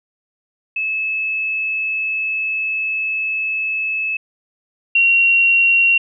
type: tone pair in turn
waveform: sine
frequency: 2600 / 2745 Hz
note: E7 / F7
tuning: -24 / -31 cents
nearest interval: minor second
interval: 93 cents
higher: second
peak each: -18 / -10 dBFS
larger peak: second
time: 0.76-4.17 / 4.95-5.98 s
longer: first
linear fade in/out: 5 ms
effects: none